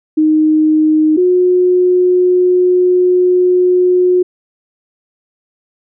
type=tone pair in turn; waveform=sine; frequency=310.2 / 362.2 Hz; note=D#4 / F#4; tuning=-5 / -37 cents; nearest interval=minor third; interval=268 cents; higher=second; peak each=-7 dBFS; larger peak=neither; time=0.17-1.17 / 1.17-4.23 s; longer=second; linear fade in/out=10 ms; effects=none